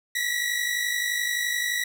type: tone pair together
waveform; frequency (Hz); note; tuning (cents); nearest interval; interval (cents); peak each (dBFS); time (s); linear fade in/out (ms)
sawtooth; 1915.4 / 1967; A#6 / B6; +46 / -7; unison; 47; -23 / -25; 0.15-1.84; 5
effects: none